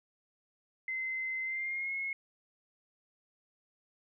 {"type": "tone with pitch glide", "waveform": "sine", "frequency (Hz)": [2062, 2170], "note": ["C7", "C#7"], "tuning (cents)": [-26, -37], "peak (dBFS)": -33, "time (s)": [0.88, 2.13], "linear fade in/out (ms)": 2, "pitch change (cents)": 89, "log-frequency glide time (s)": [1.43, 1.93], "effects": []}